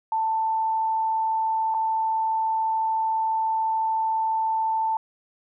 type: tone with dropouts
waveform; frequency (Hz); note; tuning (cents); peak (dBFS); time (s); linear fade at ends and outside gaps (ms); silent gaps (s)
sine; 887; A5; +14; -21; 0.12-4.97; 2; 1.742-1.746
effects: none